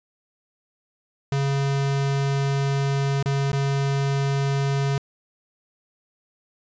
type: tone with dropouts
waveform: square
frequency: 138.59 Hz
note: C#3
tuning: in tune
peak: -21 dBFS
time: 1.32-4.98 s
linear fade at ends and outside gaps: 2 ms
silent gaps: 3.227-3.258 / 3.518-3.53 s
effects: resampled to 16000 Hz